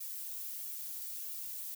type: noise with flanger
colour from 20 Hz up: violet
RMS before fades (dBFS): -42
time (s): 0-1.75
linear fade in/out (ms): 10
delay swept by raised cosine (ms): 1.9 to 3.3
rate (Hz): 1.5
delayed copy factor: -0.85
effects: none